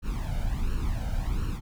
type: noise with flanger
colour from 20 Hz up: brown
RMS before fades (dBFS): -28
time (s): 0.02-1.61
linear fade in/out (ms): 50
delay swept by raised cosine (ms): 0.71 to 1.36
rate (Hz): 1.4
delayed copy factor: +0.8
effects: none